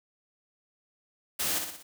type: noise with echo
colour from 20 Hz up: white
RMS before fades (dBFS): -30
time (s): 1.39-1.59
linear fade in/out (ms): 10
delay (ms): 60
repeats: 4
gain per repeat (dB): -5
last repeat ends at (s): 1.83
effects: none